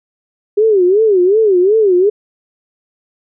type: tone with vibrato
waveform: sine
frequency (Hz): 398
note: G4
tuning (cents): +26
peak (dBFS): -7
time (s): 0.57-2.1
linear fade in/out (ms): 10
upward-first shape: sine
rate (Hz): 2.7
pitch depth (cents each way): 200
effects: none

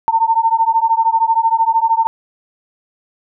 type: beating tone pair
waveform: sine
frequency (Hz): 899 / 912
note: A5 / A#5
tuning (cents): +37 / -38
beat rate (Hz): 13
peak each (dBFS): -14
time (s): 0.08-2.07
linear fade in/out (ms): 0
effects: none

